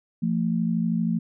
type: tone pair together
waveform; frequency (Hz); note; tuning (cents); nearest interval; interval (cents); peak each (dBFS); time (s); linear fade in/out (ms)
sine; 172.1 / 224.9; F3 / A3; -25 / +38; perfect fourth; 463; -24; 0.22-1.19; 10
effects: none